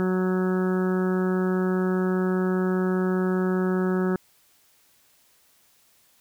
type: harmonic tone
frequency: 185 Hz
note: F#3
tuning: in tune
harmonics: 1 / 2 / 3 / 4 / 5 / 6 / 7 / 8 / 9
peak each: -23 / -25 / -37 / -40 / -40 / -44 / -37 / -40 / -40 dBFS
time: 0-4.16 s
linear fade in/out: 0 ms
effects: white hiss -61 dBFS RMS until 6.2 s